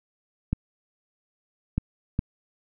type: clicks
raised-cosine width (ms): 5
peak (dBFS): -11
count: 3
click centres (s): 0.53 / 1.78 / 2.191
effects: none